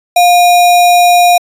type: tone with sample-and-hold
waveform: sine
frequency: 705 Hz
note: F5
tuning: 16 cents sharp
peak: -3 dBFS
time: 0.16-1.38 s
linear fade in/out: 5 ms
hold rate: 3150 Hz
effects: resampled to 32000 Hz

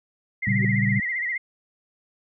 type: tone with vibrato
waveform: sine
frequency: 2000 Hz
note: B6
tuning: 21 cents sharp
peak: -24 dBFS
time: 0.42-1.38 s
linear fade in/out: 10 ms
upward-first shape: sine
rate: 15 Hz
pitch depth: 100 cents each way
type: chord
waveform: sine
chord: G diminished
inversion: first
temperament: equal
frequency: 116.54 / 138.59 / 196 Hz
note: Bb2 / Db3 / G3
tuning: 0 / 0 / 0 cents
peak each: -23 / -27 / -23 dBFS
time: 0.47-1 s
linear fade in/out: 5 ms
type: tone with exponential growth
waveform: sine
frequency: 380 Hz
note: F#4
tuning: 46 cents sharp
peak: -28 dBFS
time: 0.54-0.65 s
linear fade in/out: 2 ms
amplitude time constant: 22 ms
effects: none

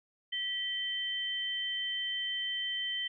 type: tone pair together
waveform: sine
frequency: 1951 / 3097 Hz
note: B6 / G7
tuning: -22 / -22 cents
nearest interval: minor sixth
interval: 800 cents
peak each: -38 / -33 dBFS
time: 0.32-3.08 s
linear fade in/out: 10 ms
effects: none

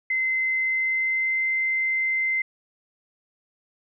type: tone with pitch glide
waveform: sine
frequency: 2061 to 2075 Hz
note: C7 to C7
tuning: -27 to -15 cents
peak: -21 dBFS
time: 0.1-2.42 s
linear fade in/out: 5 ms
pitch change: +12 cents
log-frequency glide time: 0.6-1.49 s
effects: none

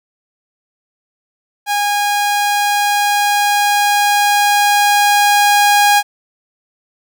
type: tone with level ramp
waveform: sawtooth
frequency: 820 Hz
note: G#5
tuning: 22 cents flat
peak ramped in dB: -10 to -4 dBFS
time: 1.66-6.03 s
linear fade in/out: 50 ms
effects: none

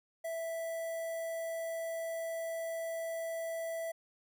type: tone with notch filter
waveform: square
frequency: 659 Hz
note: E5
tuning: 1 cent flat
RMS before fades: -38 dBFS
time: 0.24-3.92 s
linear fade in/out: 10 ms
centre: 3900 Hz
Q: 0.69
effects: none

